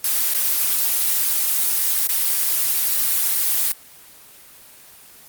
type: noise with dropouts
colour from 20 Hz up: blue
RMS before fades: -19 dBFS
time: 0.04-3.72 s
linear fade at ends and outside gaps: 2 ms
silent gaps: 0.338-0.346 / 2.072-2.089 s
effects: white hiss -45 dBFS RMS until 5.28 s + Opus 24 kbps